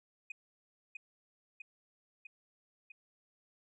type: tone with echo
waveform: sine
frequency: 2489 Hz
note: D#7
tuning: in tune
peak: -37 dBFS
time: 0.3-0.32 s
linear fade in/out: 5 ms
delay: 650 ms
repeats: 4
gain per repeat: -3 dB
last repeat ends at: 2.92 s
effects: tanh soft clip ceiling -39 dBFS